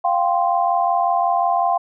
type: chord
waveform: sine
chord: F suspended second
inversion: none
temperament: equal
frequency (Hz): 698.5 / 784 / 1046.5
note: F5 / G5 / C6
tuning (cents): 0 / 0 / 0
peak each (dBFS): -18 / -20 / -22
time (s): 0.04-1.78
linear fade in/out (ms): 10
effects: none

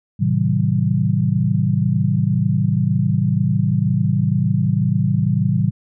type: chord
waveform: sine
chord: A diminished seventh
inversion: none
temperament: just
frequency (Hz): 110 / 132 / 158.4 / 190.08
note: A2 / C3 / Eb3 / Gb3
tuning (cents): 0 / +16 / +31 / +47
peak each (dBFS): -20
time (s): 0.19-5.71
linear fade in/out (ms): 20
effects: none

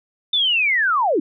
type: linear sweep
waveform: sine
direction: down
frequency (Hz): 3600 to 262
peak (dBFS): -15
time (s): 0.33-1.2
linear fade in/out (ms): 5
effects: none

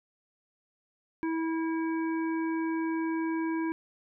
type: harmonic tone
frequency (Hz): 325.1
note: E4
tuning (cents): -24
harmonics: 1 / 3 / 5 / 7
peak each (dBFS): -28 / -38 / -42 / -45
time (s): 1.23-3.72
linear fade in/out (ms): 0
effects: none

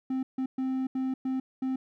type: tone bursts at uneven times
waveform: triangle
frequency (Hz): 261.6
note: C4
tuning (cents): 0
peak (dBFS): -25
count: 6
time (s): 0.1-0.23 / 0.38-0.46 / 0.58-0.87 / 0.95-1.14 / 1.25-1.4 / 1.62-1.76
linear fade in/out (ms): 5
effects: none

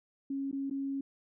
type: tone with dropouts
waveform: sine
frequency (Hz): 274.3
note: C#4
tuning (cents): -18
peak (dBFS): -32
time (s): 0.3-1.01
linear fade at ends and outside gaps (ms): 5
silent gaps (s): 0.514-0.527 / 0.699-0.709
effects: none

